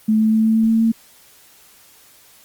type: tone with pitch steps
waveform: sine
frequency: 217.5 / 218.9 / 220.3 / 221.7 / 223.1 / 224.5 / 226 Hz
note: A3 / A3 / A3 / A3 / A3 / A3 / A3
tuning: -20 / -9 / +2 / +13 / +24 / +35 / +47 cents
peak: -12 dBFS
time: 0.08-0.92 s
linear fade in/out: 10 ms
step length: 120 ms
effects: white hiss -49 dBFS RMS until 2.44 s + Opus 32 kbps